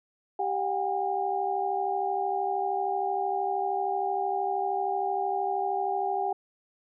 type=tone cluster; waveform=sine; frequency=393.2 / 730 / 803 Hz; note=G4 / F#5 / G5; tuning=+5 / -24 / +41 cents; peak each=-32 / -30 / -29 dBFS; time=0.39-6.33 s; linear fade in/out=5 ms; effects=none